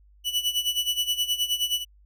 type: tone with tremolo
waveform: 40% pulse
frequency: 2960 Hz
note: F#7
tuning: in tune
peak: -20 dBFS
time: 0.24-1.85 s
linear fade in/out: 50 ms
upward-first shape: sine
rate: 9.5 Hz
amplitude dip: 80%
effects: added 50 Hz sine -53 dBFS peak until 2.05 s